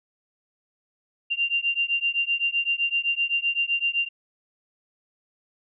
sine beating tone pair, 2776 / 2783.8 Hz, F7 / F7, -11 / -6 cents, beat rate 7.8 Hz, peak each -25 dBFS, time 1.3-4.09 s, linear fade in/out 20 ms, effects none

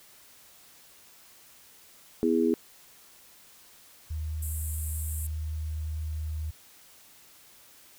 sine chord, E major, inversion second, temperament just, 247.2 / 329.6 / 412 Hz, B3 / E4 / G#4, +2 / 0 / -14 cents, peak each -26 dBFS, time 2.23-2.54 s, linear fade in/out 0 ms
sine tone, 77.78 Hz, D#2, in tune, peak -30 dBFS, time 4.1-6.51 s, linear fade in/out 10 ms
pink band-pass noise, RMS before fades -40 dBFS, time 4.42-5.27 s, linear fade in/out 5 ms, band 7500 to 15000 Hz, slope 96 dB/octave
effects white hiss -55 dBFS RMS until 7.98 s

